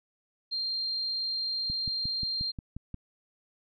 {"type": "tone", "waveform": "sine", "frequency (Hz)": 4186, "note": "C8", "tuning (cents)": 0, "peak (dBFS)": -29, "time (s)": [0.51, 2.52], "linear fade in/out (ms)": 20}
{"type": "click train", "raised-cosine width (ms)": 5, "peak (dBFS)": -25, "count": 8, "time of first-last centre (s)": [1.7, 2.943], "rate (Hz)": 5.63}
{"effects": []}